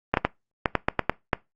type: clicks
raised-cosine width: 0.5 ms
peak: -4 dBFS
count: 9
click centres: 0.14 / 0.172 / 0.25 / 0.658 / 0.753 / 0.885 / 0.993 / 1.096 / 1.332 s
effects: noise-tail reverb RT60 0.2 s tail -22 dB re dry + Opus 32 kbps